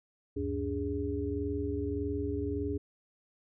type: tone cluster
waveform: sine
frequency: 76.2 / 97.9 / 287.1 / 411.8 Hz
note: D#2 / G2 / D4 / G#4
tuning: -36 / -2 / -39 / -15 cents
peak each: -37 / -39 / -35 / -35 dBFS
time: 0.36-2.78 s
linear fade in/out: 10 ms
effects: none